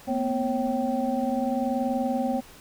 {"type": "tone cluster", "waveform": "sine", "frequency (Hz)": [231.9, 252.5, 545, 775], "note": ["A#3", "B3", "C#5", "G5"], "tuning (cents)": [-9, 39, -29, -20], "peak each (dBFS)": [-30, -27, -30, -30], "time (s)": [0.07, 2.41], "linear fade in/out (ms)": 20, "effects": ["pink hiss -49 dBFS RMS until 2.6 s"]}